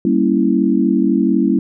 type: chord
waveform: sine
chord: G diminished seventh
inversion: none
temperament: equal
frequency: 196 / 233.1 / 277.2 / 329.6 Hz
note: G3 / Bb3 / Db4 / Fb4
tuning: 0 / 0 / 0 / 0 cents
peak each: -17 dBFS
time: 0.05-1.59 s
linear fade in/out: 2 ms
effects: none